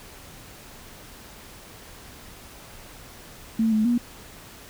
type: tone with pitch steps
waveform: sine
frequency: 223.6 / 216.4 / 239.8 Hz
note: A3 / A3 / A#3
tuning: +28 / -29 / +49 cents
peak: -18 dBFS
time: 3.59-3.98 s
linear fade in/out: 5 ms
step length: 130 ms
effects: pink hiss -45 dBFS RMS until 4.69 s